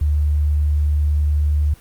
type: tone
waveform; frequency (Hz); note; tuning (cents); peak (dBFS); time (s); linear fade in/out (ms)
sine; 74.2; D2; +18; -14; 0.01-1.74; 5
effects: pink hiss -48 dBFS RMS until 1.8 s + Opus 24 kbps